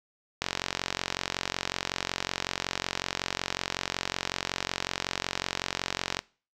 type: click train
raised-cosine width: 0.2 ms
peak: -10 dBFS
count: 263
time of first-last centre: 0.42-6.191 s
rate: 45.4 Hz
effects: noise-tail reverb RT60 0.4 s tail -23 dB re dry

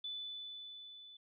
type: tone with level ramp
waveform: sine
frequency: 3490 Hz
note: A7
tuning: 15 cents flat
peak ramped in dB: -39 to -53 dBFS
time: 0.04-1.17 s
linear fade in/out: 5 ms
effects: none

